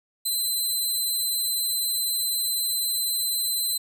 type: tone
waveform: 15% pulse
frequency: 4054 Hz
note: B7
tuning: 45 cents sharp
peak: -17 dBFS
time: 0.25-3.78 s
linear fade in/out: 10 ms
effects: none